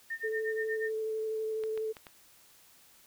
sine tone with tremolo, 1819 Hz, A#6, 43 cents flat, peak -32 dBFS, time 0.1-0.91 s, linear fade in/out 5 ms, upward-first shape sine, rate 8.4 Hz, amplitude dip 95%
sine tone with vibrato, 438 Hz, A4, 8 cents flat, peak -31 dBFS, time 0.23-1.93 s, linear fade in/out 20 ms, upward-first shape square, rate 12 Hz, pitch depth 9 cents each way
clicks, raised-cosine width 0.3 ms, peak -30 dBFS, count 4, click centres 1.637 / 1.776 / 1.968 / 2.068 s
effects white hiss -60 dBFS RMS until 3.06 s

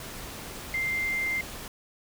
sine tone in noise, 2093 Hz, C7, in tune, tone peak -26 dBFS, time 0.74-1.41 s, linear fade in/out 2 ms, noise pink, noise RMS -40 dBFS, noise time 0-1.68 s, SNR +11 dB, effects none

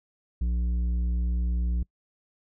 sine tone with tanh clipping, 59.7 Hz, A#1, 42 cents sharp, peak -25 dBFS, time 0.41-1.83 s, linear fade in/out 5 ms, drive 8 dB, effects noise-tail reverb RT60 0.1 s tail -25 dB re dry

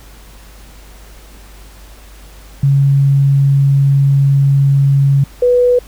sine tone pair in turn, 138.7 / 492.1 Hz, C#3 / B4, +1 / -6 cents, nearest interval octave + minor seventh, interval 2193 cents, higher second, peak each -7 dBFS, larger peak neither, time 2.63-5.24 / 5.42-5.79 s, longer first, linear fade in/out 5 ms, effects added 50 Hz sine -36 dBFS peak until 5.87 s + pink hiss -42 dBFS RMS until 5.87 s

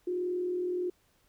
sine tone with frequency modulation, 359 Hz, F4, 48 cents sharp, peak -29 dBFS, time 0.07-0.9 s, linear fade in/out 5 ms, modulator 41.2 Hz, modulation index 0.37, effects pink hiss -69 dBFS RMS until 1.28 s

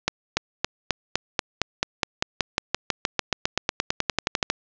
accelerating click train, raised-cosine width 0.2 ms, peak -3 dBFS, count 29, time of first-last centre 0.08-4.501 s, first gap 290 ms, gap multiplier 0.95, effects resampled to 16000 Hz + 7-bit

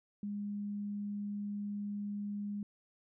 sine tone, 204.7 Hz, G#3, 25 cents flat, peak -36 dBFS, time 0.23-2.63 s, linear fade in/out 2 ms, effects none

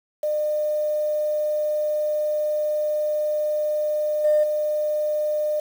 sine tone with level steps, 604 Hz, D5, 48 cents sharp, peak -20 / -14 / -20 dBFS, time 0.23-5.6 s, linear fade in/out 5 ms, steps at 4.24 / 4.43 s, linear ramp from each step 10 ms, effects tanh soft clip ceiling -11 dBFS + 7-bit

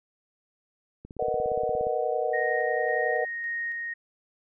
click train, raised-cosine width 3 ms, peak -29 dBFS, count 15, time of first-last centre 1.05-1.869 s, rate 17.1 Hz
sine chord, B major seventh, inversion third, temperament just, 463 / 493.9 / 617.4 / 740.8 Hz, A#4 / B4 / D#5 / F#5, -12 / 0 / -14 / +2 cents, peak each -30 dBFS, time 1.19-3.25 s, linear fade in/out 5 ms
sine tone with tremolo, 1864.7 Hz, A#6, in tune, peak -28 dBFS, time 2.33-3.94 s, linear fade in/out 10 ms, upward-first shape square, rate 1.8 Hz, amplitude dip 25%
effects none

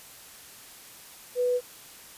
sine tone, 493.9 Hz, B4, in tune, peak -22 dBFS, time 1.35-1.61 s, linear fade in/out 50 ms, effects white hiss -48 dBFS RMS until 2.17 s + resampled to 32000 Hz

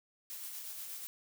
blue noise with tremolo, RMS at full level -43 dBFS, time 0.3-1.07 s, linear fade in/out 0 ms, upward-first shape sine, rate 8.3 Hz, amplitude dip 30%, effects none

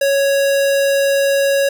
square tone, 554.4 Hz, C#5, in tune, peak -13 dBFS, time 0.01-1.69 s, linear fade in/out 5 ms, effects none

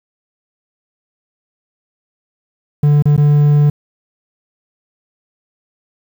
triangle tone with dropouts, 146.83 Hz, D3, in tune, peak -5 dBFS, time 2.83-3.7 s, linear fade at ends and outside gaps 5 ms, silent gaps 3.024-3.055 / 3.165-3.177 s, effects 7-bit

